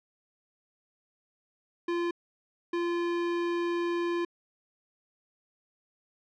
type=tone bursts at uneven times; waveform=square; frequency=344.7 Hz; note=F4; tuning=23 cents flat; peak=-28 dBFS; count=2; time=1.88-2.11 / 2.73-4.25 s; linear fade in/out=5 ms; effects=low-pass 3000 Hz 12 dB/octave